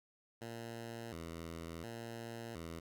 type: tone with vibrato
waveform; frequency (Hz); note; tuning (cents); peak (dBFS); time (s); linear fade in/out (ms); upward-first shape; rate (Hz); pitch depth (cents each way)
10% pulse; 98; G2; 0; -36; 0.41-2.8; 10; square; 0.7; 290
effects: none